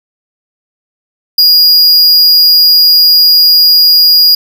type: tone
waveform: square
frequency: 4866 Hz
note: D#8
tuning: 39 cents flat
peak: -3 dBFS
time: 1.38-4.35 s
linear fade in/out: 5 ms
effects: 7-bit